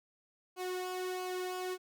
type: tone with flanger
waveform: sawtooth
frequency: 366.9 Hz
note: F#4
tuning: 15 cents flat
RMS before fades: -38 dBFS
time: 0.56-1.78 s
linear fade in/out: 50 ms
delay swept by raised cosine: 0.54 to 2.24 ms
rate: 1.5 Hz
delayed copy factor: -0.6
effects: none